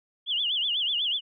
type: tone with vibrato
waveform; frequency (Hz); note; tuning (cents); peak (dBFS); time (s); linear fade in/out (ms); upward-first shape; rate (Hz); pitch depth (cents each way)
sine; 3141; G7; +3; -24; 0.26-1.21; 50; sine; 8.1; 190
effects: none